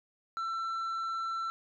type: tone with tanh clipping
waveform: sine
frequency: 1341 Hz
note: E6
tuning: 29 cents sharp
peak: -33 dBFS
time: 0.37-1.5 s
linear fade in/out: 0 ms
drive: 5 dB
effects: none